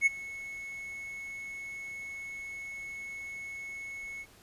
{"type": "tone with ADSR envelope", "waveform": "triangle", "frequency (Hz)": 2197, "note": "C#7", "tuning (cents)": -16, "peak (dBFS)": -17, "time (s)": [0.01, 4.26], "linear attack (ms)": 52, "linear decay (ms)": 21, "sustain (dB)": -20, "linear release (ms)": 49, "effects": ["pink hiss -58 dBFS RMS until 4.42 s", "resampled to 32000 Hz"]}